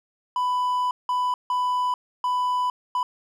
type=tone bursts at uneven times; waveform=triangle; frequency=995 Hz; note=B5; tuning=13 cents sharp; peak=-19 dBFS; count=5; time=0.36-0.91 / 1.09-1.34 / 1.5-1.94 / 2.24-2.7 / 2.95-3.03 s; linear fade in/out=2 ms; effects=none